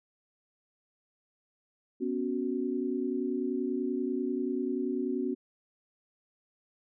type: chord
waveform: sine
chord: B suspended second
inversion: none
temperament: equal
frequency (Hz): 246.9 / 277.2 / 370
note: B3 / C#4 / F#4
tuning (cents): 0 / 0 / 0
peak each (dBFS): -33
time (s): 2-5.35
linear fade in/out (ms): 20
effects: none